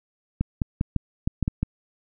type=clicks; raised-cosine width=5 ms; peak=-10 dBFS; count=8; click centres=0.41 / 0.618 / 0.811 / 0.963 / 1.275 / 1.427 / 1.479 / 1.63 s; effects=none